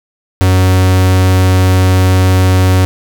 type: tone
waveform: 45% pulse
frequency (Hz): 93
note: F#2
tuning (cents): +9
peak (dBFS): -6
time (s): 0.41-2.85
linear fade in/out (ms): 0
effects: none